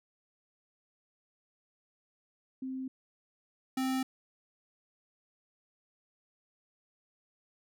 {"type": "tone pair in turn", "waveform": ["sine", "square"], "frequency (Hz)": [261.6, 261.6], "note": ["C4", "C4"], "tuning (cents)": [0, 0], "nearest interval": "unison", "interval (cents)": 0, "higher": "neither", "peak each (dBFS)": [-35, -30], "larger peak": "second", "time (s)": [[2.62, 2.88], [3.77, 4.03]], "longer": "neither", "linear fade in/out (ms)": 5, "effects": []}